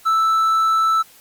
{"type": "tone", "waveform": "triangle", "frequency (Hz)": 1318.5, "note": "E6", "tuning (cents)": 0, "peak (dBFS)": -12, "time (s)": [0.05, 1.03], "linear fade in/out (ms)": 20, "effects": ["white hiss -48 dBFS RMS until 1.2 s", "Opus 48 kbps"]}